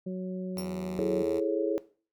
harmonic tone, 185 Hz, F#3, in tune, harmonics 1 / 2 / 3, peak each -32 / -38 / -42 dBFS, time 0.06-1.23 s, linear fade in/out 10 ms
5% pulse tone with pitch glide, 82.41 to 79.19 Hz, E2 to D#2, 0 to +31 cents, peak -30 dBFS, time 0.56-1.4 s, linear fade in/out 10 ms, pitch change -69 cents, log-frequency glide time 0.68-0.99 s
10% pulse tone with exponential decay, 5510 Hz, F8, 24 cents flat, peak -31 dBFS, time 0.58-0.71 s, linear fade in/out 2 ms, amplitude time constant 28 ms
sine chord, A major seventh, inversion second, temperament just, 330 / 412.5 / 440 / 550 Hz, E4 / G#4 / A4 / C#5, +2 / -12 / 0 / -14 cents, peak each -31 / -31 / -32 / -32 dBFS, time 0.99-1.78 s, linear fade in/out 0 ms
effects noise-tail reverb RT60 0.4 s tail -18 dB re dry

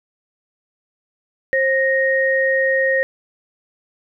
sine tone pair together, 532.1 / 1864.7 Hz, C5 / A#6, +29 / 0 cents, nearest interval octave + minor seventh, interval 2171 cents, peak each -17 dBFS, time 1.53-3.03 s, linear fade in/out 0 ms, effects none

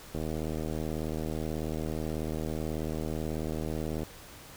click train, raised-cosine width 2 ms, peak -21 dBFS, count 305, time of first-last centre 0.15-4.033 s, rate 78.3 Hz, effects pink hiss -49 dBFS RMS until 4.56 s

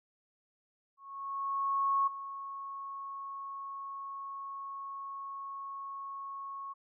sine tone with ADSR envelope, 1100 Hz, C#6, 14 cents flat, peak -25 dBFS, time 0.97-6.74 s, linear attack 1100 ms, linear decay 10 ms, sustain -14 dB, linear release 22 ms, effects none

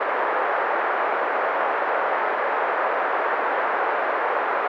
pink band-pass noise, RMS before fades -23 dBFS, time 0-4.68 s, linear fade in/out 10 ms, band 490 to 1700 Hz, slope 24 dB/octave, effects none

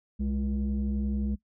sine tone pair together, 65.41 / 207.7 Hz, C2 / G#3, 0 / 0 cents, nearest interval octave + minor sixth, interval 2000 cents, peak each -27 dBFS, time 0.19-1.36 s, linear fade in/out 20 ms, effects noise-tail reverb RT60 0.1 s tail -20 dB re dry + tanh soft clip ceiling -23 dBFS

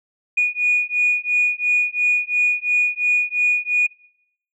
sine beating tone pair, 2456 / 2458.9 Hz, D#7 / D#7, -23 / -21 cents, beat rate 2.9 Hz, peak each -18 dBFS, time 0.37-3.87 s, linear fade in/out 10 ms, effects noise-tail reverb RT60 0.7 s tail -22 dB re dry + tanh soft clip ceiling -9 dBFS

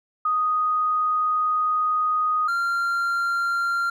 sine / triangle tone pair in turn, 1244.5 / 1384.3 Hz, D#6 / F6, 0 / -16 cents, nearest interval major second, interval 184 cents, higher second, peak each -19 dBFS, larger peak neither, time 0.25-2.48 / 2.48-3.9 s, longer first, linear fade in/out 5 ms, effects none

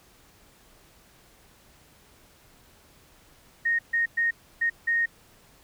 sine tone bursts at uneven times, 1857 Hz, A#6, 7 cents flat, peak -21 dBFS, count 5, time 3.65-3.79 / 3.93-4.06 / 4.17-4.31 / 4.61-4.7 / 4.87-5.06 s, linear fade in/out 10 ms, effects pink hiss -57 dBFS RMS until 5.63 s

